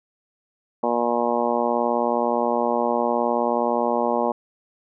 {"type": "harmonic tone", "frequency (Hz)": 119.3, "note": "A#2", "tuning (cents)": 41, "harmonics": [2, 3, 4, 5, 6, 7, 8, 9], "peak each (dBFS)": [-27, -29, -26, -25, -29, -26, -29, -31], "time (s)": [0.83, 4.32], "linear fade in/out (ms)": 5, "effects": []}